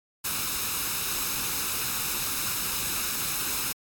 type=noise with comb filter; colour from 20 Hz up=white; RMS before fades=-29 dBFS; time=0.24-3.73 s; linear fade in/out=10 ms; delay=0.77 ms; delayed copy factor=+0.55; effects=AAC 64 kbps